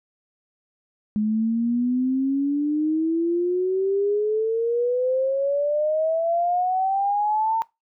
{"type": "exponential sweep", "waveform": "sine", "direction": "up", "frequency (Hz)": [209.9, 910], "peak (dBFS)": -19, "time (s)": [1.16, 7.62], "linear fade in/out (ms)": 0, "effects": ["noise-tail reverb RT60 0.2 s tail -21 dB re dry"]}